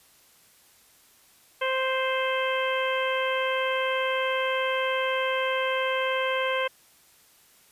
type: harmonic tone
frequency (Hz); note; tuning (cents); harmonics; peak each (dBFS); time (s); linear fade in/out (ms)
523.3; C5; 0; 1 / 2 / 3 / 4 / 5 / 6; -27 / -30 / -32 / -33 / -34 / -35; 1.61-6.68; 10
effects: white hiss -58 dBFS RMS until 7.71 s + resampled to 32000 Hz